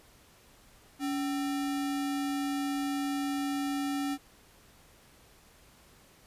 sine tone with sample-and-hold, 281.9 Hz, C#4, 29 cents sharp, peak -29 dBFS, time 0.99-4.18 s, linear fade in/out 50 ms, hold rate 1050 Hz, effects pink hiss -59 dBFS RMS until 6.26 s + resampled to 32000 Hz

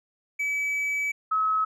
triangle / sine tone pair in turn, 2290 / 1285.2 Hz, D7 / E6, -44 / -44 cents, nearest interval minor seventh, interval 1000 cents, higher first, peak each -23 / -21 dBFS, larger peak second, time 0.39-1.12 / 1.31-1.65 s, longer first, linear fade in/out 10 ms, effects none

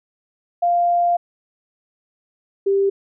sine tone pair in turn, 697 / 394.1 Hz, F5 / G4, -4 / +9 cents, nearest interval minor seventh, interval 987 cents, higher first, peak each -14 dBFS, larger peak neither, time 0.62-1.17 / 2.66-2.9 s, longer first, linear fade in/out 10 ms, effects none

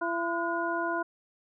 harmonic tone with a mistuned harmonic, 338.2 Hz, E4, 44 cents sharp, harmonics 1 / 2 / 3 / 4, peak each -33 / -33 / -33 / -33 dBFS, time 0.01-1.03 s, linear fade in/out 10 ms, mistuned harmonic 4, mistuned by +110 cents, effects none

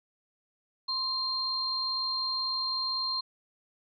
sine tone pair together, 1046.5 / 4186 Hz, C6 / C8, 0 / 0 cents, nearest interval 2 octaves, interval 2400 cents, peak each -36 / -29 dBFS, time 0.88-3.21 s, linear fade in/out 10 ms, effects none

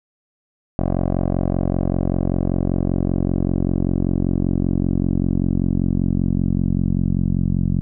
10% pulse tone with low-pass filter sweep, 45.16 Hz, F#1, 41 cents flat, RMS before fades -19 dBFS, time 0.79-7.81 s, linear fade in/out 0 ms, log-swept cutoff 630 to 190 Hz, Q 1.5, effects none

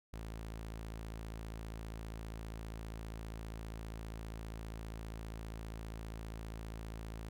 sawtooth tone, 55 Hz, A1, in tune, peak -39 dBFS, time 0.13-7.29 s, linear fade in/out 5 ms, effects none

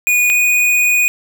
square tone pair in turn, 2458 / 2471 Hz, D#7 / D#7, -22 / -13 cents, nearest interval unison, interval 9 cents, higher second, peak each -11 dBFS, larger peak neither, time 0.07-0.3 / 0.3-1.08 s, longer second, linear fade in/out 0 ms, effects none

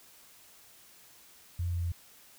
sine tone with pitch steps, 87.31 / 86.76 / 86.21 Hz, F2 / F2 / F2, 0 / -11 / -22 cents, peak -29 dBFS, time 1.59-1.92 s, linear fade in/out 5 ms, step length 110 ms, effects white hiss -57 dBFS RMS until 2.38 s

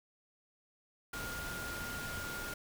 sine tone in noise, 1416 Hz, F6, 23 cents sharp, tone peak -42 dBFS, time 1.13-2.54 s, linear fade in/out 5 ms, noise pink, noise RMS -43 dBFS, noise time 1.13-2.54 s, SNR -2 dB, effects none

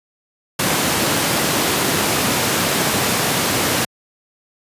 pink high-pass noise, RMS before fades -18 dBFS, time 0.59-3.85 s, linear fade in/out 5 ms, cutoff 130 Hz, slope 12 dB/octave, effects high-pass 80 Hz 12 dB/octave + resampled to 32000 Hz

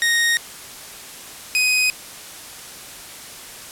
sawtooth tone pair in turn, 1864.7 / 2506 Hz, A#6 / D#7, 0 / +12 cents, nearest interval perfect fourth, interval 512 cents, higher second, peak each -12 dBFS, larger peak neither, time 0.02-0.37 / 1.55-1.9 s, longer neither, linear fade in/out 0 ms, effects white hiss -37 dBFS RMS until 3.71 s + low-pass 12000 Hz 12 dB/octave

